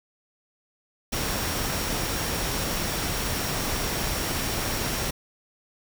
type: tone in noise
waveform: sine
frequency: 5588 Hz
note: F8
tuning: in tune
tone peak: -38 dBFS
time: 1.12-5.11 s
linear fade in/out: 10 ms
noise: pink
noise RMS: -28 dBFS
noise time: 1.12-5.11 s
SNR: -13 dB
effects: none